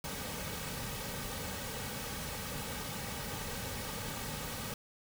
pink noise with comb filter, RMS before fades -40 dBFS, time 0.04-4.74 s, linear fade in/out 2 ms, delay 2.9 ms, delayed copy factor -0.6, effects none

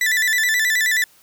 40% pulse tone with vibrato, 1864.7 Hz, A#6, in tune, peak -15 dBFS, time 0.01-1.04 s, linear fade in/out 2 ms, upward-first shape square, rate 9.4 Hz, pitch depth 99 cents each way, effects white hiss -53 dBFS RMS until 1.22 s

